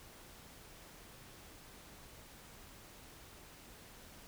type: silence
effects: pink hiss -56 dBFS RMS until 4.27 s